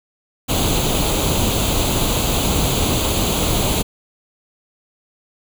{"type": "noise with comb filter", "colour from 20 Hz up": "pink", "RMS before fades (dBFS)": -18, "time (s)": [0.48, 3.83], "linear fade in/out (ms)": 20, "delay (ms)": 0.28, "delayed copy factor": 0.7, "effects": []}